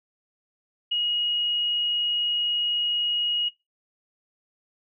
sine tone, 2889 Hz, F#7, 42 cents flat, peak -22 dBFS, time 0.91-3.49 s, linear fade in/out 10 ms, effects noise-tail reverb RT60 0.2 s tail -17 dB re dry

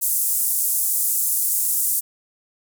white band-pass noise, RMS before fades -21 dBFS, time 0.01-2.01 s, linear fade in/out 20 ms, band 8000 to 16000 Hz, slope 24 dB/octave, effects none

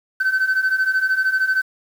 sine beating tone pair, 1522 / 1535 Hz, F#6 / G6, +48 / -37 cents, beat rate 13 Hz, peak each -19 / -16 dBFS, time 0.2-1.62 s, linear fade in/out 10 ms, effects tanh soft clip ceiling -13 dBFS + 7-bit

